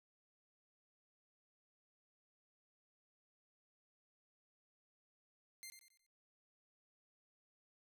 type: tone with echo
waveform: 10% pulse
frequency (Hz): 2096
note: C7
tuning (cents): +2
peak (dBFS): -40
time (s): 5.63-5.7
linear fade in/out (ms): 0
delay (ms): 91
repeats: 4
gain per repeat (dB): -8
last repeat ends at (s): 6.064
effects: none